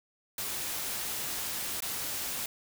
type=noise with dropouts; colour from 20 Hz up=white; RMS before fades=-35 dBFS; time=0.38-2.46 s; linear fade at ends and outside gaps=2 ms; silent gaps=1.805-1.822 s; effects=none